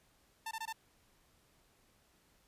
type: tone bursts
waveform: sawtooth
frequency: 893 Hz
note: A5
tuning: 25 cents sharp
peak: -35 dBFS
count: 4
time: 0.46-0.727 s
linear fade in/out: 5 ms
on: 51 ms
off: 21 ms
effects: pink hiss -70 dBFS RMS until 2.47 s + resampled to 32000 Hz